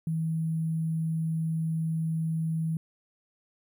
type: tone with sample-and-hold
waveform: sine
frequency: 161.3 Hz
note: E3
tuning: 37 cents flat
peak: -26 dBFS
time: 0.07-2.77 s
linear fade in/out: 2 ms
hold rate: 11025 Hz
effects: none